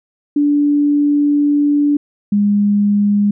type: tone pair in turn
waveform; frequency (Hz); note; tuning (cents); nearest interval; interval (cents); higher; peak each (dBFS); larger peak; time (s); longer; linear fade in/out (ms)
sine; 290.8 / 204.6; D4 / G#3; -17 / -26; tritone; 609; first; -10; neither; 0.36-1.97 / 2.32-3.31; first; 5
effects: none